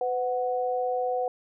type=tone pair together; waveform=sine; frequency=504 / 739 Hz; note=B4 / F#5; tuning=+35 / -2 cents; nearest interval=perfect fifth; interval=663 cents; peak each=-27 / -28 dBFS; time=0.01-1.28 s; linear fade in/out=2 ms; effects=none